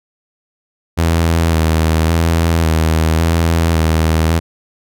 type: tone with vibrato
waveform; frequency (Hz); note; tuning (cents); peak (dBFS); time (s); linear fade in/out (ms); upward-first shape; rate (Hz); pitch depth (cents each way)
sawtooth; 81.4; E2; -21; -7; 0.97-4.4; 20; square; 0.9; 30
effects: none